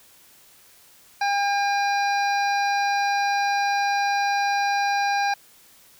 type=harmonic tone; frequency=805 Hz; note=G5; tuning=46 cents sharp; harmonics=1 / 2 / 3 / 5 / 6 / 7; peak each=-21 / -27 / -31 / -35 / -37 / -38 dBFS; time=1.21-5.34 s; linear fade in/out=5 ms; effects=white hiss -53 dBFS RMS until 5.99 s